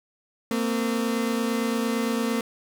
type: tone pair together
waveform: 30% pulse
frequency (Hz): 227.8 / 256.6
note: A#3 / C4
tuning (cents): -40 / -34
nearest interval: major second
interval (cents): 206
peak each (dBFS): -22 / -26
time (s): 0.51-2.41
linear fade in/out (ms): 2
effects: none